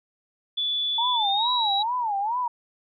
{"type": "tone with pitch glide", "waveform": "sine", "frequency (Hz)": [3455, 3878], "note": ["A7", "B7"], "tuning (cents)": [-32, -32], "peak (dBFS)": -23, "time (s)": [0.57, 1.83], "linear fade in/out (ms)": 10, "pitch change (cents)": 200, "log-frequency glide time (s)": [1.15, 1.49]}
{"type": "tone with vibrato", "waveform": "sine", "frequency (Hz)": 889, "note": "A5", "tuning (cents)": 18, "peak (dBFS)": -23, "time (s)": [0.98, 2.48], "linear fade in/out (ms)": 5, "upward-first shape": "sine", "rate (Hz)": 2.3, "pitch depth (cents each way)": 210}
{"effects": []}